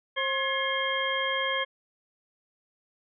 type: harmonic tone with a mistuned harmonic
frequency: 535 Hz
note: C5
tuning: 38 cents sharp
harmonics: 1 / 2 / 3 / 4 / 6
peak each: -32 / -32 / -32 / -32 / -32 dBFS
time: 0.16-1.65 s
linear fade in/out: 20 ms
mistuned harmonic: 3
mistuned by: +88 cents
effects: none